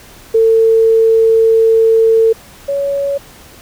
sine tone pair in turn, 450 / 560.4 Hz, A4 / C#5, +39 / +19 cents, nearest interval major third, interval 380 cents, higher second, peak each -6 / -13 dBFS, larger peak first, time 0.34-2.33 / 2.68-3.18 s, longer first, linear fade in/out 10 ms, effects pink hiss -39 dBFS RMS until 3.61 s

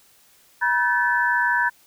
sine tone cluster, 964 / 1525 / 1738 Hz, B5 / G6 / A6, -42 / -48 / -22 cents, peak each -22 dBFS, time 0.61-1.7 s, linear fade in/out 20 ms, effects white hiss -56 dBFS RMS until 1.86 s

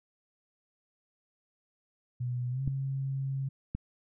sine tone with pitch glide, 123.47 to 135.42 Hz, B2 to C#3, 0 to -40 cents, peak -30 dBFS, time 2.2-3.49 s, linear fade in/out 10 ms, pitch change +160 cents, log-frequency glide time 2.5-2.62 s
clicks, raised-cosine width 5 ms, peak -21 dBFS, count 2, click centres 2.677 / 3.75 s
effects none

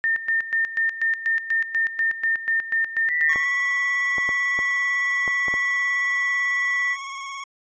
sine tone with tremolo, 1812 Hz, A#6, 50 cents flat, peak -18 dBFS, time 0.04-3.44 s, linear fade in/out 0 ms, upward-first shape square, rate 4.1 Hz, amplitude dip 75%
sine tone, 1965 Hz, B6, 9 cents flat, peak -20 dBFS, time 3.07-6.97 s, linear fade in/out 50 ms
25% pulse tone with vibrato, 1100 Hz, C#6, 14 cents flat, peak -27 dBFS, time 3.29-7.44 s, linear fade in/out 5 ms, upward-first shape square, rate 18 Hz, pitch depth 23 cents each way
clicks, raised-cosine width 1 ms, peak -18 dBFS, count 7, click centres 3.359 / 4.183 / 4.291 / 4.59 / 5.278 / 5.483 / 5.54 s
effects resampled to 16000 Hz

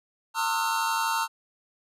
square tone cluster, 907 / 1073 / 1256 / 1348 / 1459 Hz, A#5 / C6 / D#6 / E6 / F#6, -48 / +43 / +16 / +38 / -25 cents, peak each -28 / -35 / -34 / -32 / -35 dBFS, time 0.34-1.28 s, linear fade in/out 50 ms, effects resampled to 32000 Hz

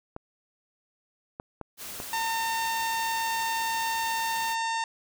clicks, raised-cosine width 1 ms, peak -22 dBFS, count 4, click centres 0.164 / 1.399 / 1.613 / 2.001 s
white noise, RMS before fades -39 dBFS, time 1.77-4.56 s, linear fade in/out 50 ms
harmonic tone, 908 Hz, A#5, 46 cents flat, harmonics 1 / 2 / 3 / 4 / 5 / 6 / 7 / 8 / 9, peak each -28 / -34 / -38 / -40 / -42 / -44 / -45 / -46 / -47 dBFS, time 2.13-4.84 s, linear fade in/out 2 ms
effects none

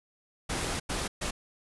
pink noise bursts at uneven times, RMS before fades -32 dBFS, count 3, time 0.49-0.8 / 0.89-1.08 / 1.21-1.31 s, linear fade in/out 10 ms, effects resampled to 24000 Hz

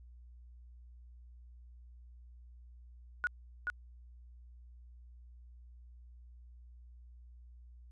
sine tone with echo, 1457 Hz, F#6, 27 cents flat, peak -29 dBFS, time 3.24-3.27 s, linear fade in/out 0 ms, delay 430 ms, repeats 1, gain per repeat -3 dB, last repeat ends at 3.7 s, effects added 60 Hz sine -52 dBFS peak until 7.91 s + resampled to 24000 Hz

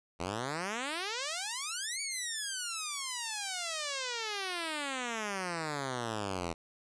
5% pulse exponential two-way sweep, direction up then down, 81.3 to 2286 to 81.3 Hz, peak -23 dBFS, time 0.19-6.54 s, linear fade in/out 20 ms, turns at 2.01 s, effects resampled to 22050 Hz

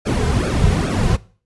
brown noise with flanger, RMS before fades -17 dBFS, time 0.05-1.17 s, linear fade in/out 20 ms, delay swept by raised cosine 0.98 to 3.58 ms, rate 2.4 Hz, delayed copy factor -0.95, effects noise-tail reverb RT60 0.4 s tail -20 dB re dry + resampled to 24000 Hz

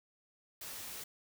white noise, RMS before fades -45 dBFS, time 0.61-1.04 s, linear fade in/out 5 ms, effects none

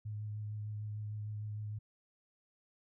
sine tone with vibrato, 105.8 Hz, G#2, 33 cents sharp, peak -38 dBFS, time 0.05-1.79 s, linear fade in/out 10 ms, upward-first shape sine, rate 6.6 Hz, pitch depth 16 cents each way, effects none

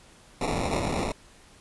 white noise with sample-and-hold, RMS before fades -28 dBFS, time 0.41-1.12 s, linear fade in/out 2 ms, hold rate 1575 Hz, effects pink hiss -54 dBFS RMS until 1.6 s + resampled to 24000 Hz

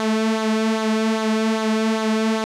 sawtooth tone with flanger, 220 Hz, A3, in tune, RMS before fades -20 dBFS, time 0-2.44 s, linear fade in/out 0 ms, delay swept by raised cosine 0.37 to 3.57 ms, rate 2.5 Hz, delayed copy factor -0.55, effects low-pass 7000 Hz 12 dB/octave

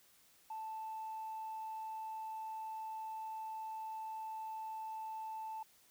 sine tone, 880 Hz, A5, in tune, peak -40 dBFS, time 0.5-5.63 s, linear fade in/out 5 ms, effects tanh soft clip ceiling -38 dBFS + white hiss -67 dBFS RMS until 5.9 s

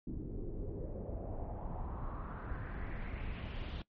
brown noise with low-pass filter sweep, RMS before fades -41 dBFS, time 0.07-3.82 s, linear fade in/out 2 ms, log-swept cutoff 290 to 3500 Hz, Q 3.2, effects noise-tail reverb RT60 0.1 s tail -20 dB re dry + MP3 32 kbps

